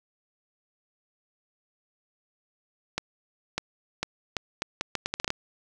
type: accelerating click train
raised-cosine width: 0.2 ms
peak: -10 dBFS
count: 13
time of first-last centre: 2.98-5.304 s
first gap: 600 ms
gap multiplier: 0.75
effects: none